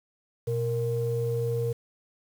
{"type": "tone pair together", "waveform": "sine", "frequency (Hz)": [121.33, 465.4], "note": ["B2", "A#4"], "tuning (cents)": [-30, -3], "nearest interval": "octave + major seventh", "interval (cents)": 2327, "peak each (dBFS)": -27, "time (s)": [0.47, 1.73], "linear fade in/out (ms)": 10, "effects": ["tanh soft clip ceiling -18 dBFS", "8-bit"]}